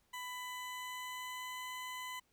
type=tone with pitch glide; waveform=20% pulse; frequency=997 to 1007.4 Hz; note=B5 to B5; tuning=+16 to +34 cents; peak=-37 dBFS; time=0.13-2.2 s; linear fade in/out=10 ms; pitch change=+18 cents; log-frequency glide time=0.24-1.68 s; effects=pink hiss -75 dBFS RMS until 2.32 s